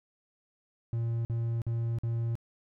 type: tone bursts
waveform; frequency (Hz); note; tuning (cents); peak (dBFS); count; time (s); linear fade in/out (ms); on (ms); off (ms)
triangle; 115.9; A#2; -10; -26; 4; 0.93-2.354; 0; 320; 48
effects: none